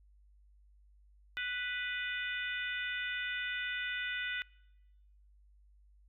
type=harmonic tone with a mistuned harmonic; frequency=494.2 Hz; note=B4; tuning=1 cent sharp; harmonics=3 / 4 / 5 / 6 / 7; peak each=-38 / -40 / -42 / -44 / -45 dBFS; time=1.37-4.42 s; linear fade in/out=0 ms; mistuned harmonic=7; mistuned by=+45 cents; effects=noise-tail reverb RT60 1.0 s tail -25 dB re dry + added 50 Hz sine -60 dBFS peak until 6.08 s